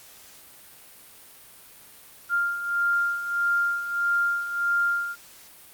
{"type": "beating tone pair", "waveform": "sine", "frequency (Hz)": [1397, 1398.6], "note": ["F6", "F6"], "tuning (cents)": [0, 2], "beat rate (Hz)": 1.6, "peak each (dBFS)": [-29, -23], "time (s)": [2.29, 5.16], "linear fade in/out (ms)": 50, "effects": ["white hiss -49 dBFS RMS until 5.73 s", "Opus 48 kbps"]}